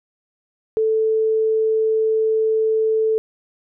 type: tone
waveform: sine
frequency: 440 Hz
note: A4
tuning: in tune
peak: -15 dBFS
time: 0.77-3.18 s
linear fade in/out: 0 ms
effects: none